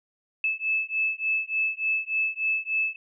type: beating tone pair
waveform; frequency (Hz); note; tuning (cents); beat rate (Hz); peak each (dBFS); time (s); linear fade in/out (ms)
sine; 2612 / 2615.4; E7 / E7; -17 / -14; 3.4; -27; 0.44-2.96; 2
effects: none